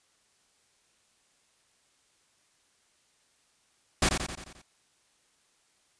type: noise with echo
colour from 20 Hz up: pink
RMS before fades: -23 dBFS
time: 4.02-4.09 s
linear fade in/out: 5 ms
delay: 88 ms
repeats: 6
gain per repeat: -5 dB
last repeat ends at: 4.618 s
effects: white hiss -68 dBFS RMS until 5.99 s + resampled to 22050 Hz